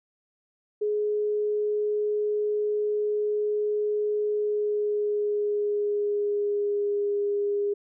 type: tone with pitch glide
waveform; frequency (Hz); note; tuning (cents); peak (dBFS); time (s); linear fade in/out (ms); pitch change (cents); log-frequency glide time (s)
sine; 419.7 to 407.8; G#4 to G#4; +18 to -32; -23; 0.81-7.74; 10; -50; 4.31-7.18
effects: none